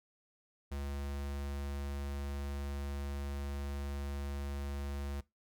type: tone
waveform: square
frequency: 70.4 Hz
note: C#2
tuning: 27 cents sharp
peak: -38 dBFS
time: 0.71-5.21 s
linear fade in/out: 10 ms
effects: noise-tail reverb RT60 0.2 s tail -20 dB re dry